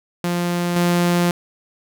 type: tone with level steps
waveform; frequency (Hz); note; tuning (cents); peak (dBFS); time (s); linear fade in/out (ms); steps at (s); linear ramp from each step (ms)
sawtooth; 174.61; F3; 0; -15 / -11; 0.24-1.31; 2; 0.76; 2
effects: none